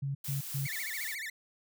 sine tone bursts, 138.59 Hz, C#3, in tune, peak -31 dBFS, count 3, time 0.02-0.67 s, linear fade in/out 10 ms, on 130 ms, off 130 ms
blue noise with tremolo, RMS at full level -39 dBFS, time 0.24-1.15 s, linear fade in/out 5 ms, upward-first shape triangle, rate 4.1 Hz, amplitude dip 35%
40% pulse tone with vibrato, 1997 Hz, B6, 19 cents sharp, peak -36 dBFS, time 0.65-1.3 s, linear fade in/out 5 ms, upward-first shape sine, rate 14 Hz, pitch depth 240 cents each way
effects none

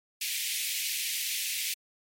pink high-pass noise, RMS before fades -32 dBFS, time 0.21-1.74 s, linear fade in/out 5 ms, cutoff 2100 Hz, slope 48 dB/octave, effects MP3 64 kbps

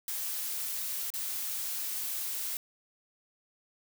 blue noise with dropouts, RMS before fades -35 dBFS, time 0.08-2.57 s, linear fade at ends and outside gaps 1 ms, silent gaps 1.103-1.138 s, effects none

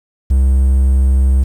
triangle tone, 66.2 Hz, C2, 21 cents sharp, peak -6 dBFS, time 0.3-1.44 s, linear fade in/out 10 ms, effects 7-bit

